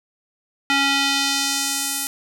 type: tone with band-pass filter sweep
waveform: square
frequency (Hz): 277.2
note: C#4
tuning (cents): 0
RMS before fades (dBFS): -21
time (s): 0.7-2.07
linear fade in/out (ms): 0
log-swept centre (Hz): 2500 to 11000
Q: 1.1
effects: none